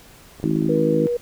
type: clicks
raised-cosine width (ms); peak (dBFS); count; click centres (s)
2; -25; 8; 0.4 / 0.431 / 0.463 / 0.51 / 0.559 / 0.621 / 0.656 / 0.689
type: harmonic tone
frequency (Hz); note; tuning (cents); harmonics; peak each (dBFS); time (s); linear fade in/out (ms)
53.4; G#1; +49; 3 / 4 / 5 / 6 / 7; -23 / -25 / -25 / -22 / -28; 0.44-1.07; 0
type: tone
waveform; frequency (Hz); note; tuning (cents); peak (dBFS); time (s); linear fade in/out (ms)
sine; 481.1; B4; -45; -19; 0.69-1.17; 5
effects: pink hiss -47 dBFS RMS until 1.21 s